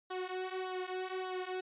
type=tone with flanger; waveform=sawtooth; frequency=371.1 Hz; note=F#4; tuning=5 cents sharp; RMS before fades=-39 dBFS; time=0.1-1.61 s; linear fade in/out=10 ms; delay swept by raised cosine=0.41 to 3.71 ms; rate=1.7 Hz; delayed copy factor=-0.85; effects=resampled to 8000 Hz